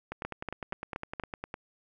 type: two click trains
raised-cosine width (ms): 0.5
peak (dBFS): -21 / -19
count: 15 / 5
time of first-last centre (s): 0.12-1.541 / 0.25-1.198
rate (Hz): 9.85 / 4.22
effects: none